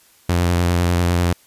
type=tone with vibrato; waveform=sawtooth; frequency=87.4 Hz; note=F2; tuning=2 cents sharp; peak=-11 dBFS; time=0.29-1.33 s; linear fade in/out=5 ms; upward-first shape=sine; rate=10 Hz; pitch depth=26 cents each way; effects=white hiss -53 dBFS RMS until 1.46 s + resampled to 32000 Hz